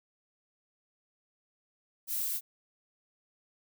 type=noise; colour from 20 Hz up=violet; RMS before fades=-33 dBFS; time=2.07-2.41 s; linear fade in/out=50 ms; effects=none